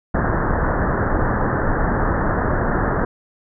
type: low-pass noise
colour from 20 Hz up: pink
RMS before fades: -19 dBFS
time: 0.14-3.05 s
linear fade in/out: 5 ms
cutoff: 1800 Hz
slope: 96 dB/octave
effects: none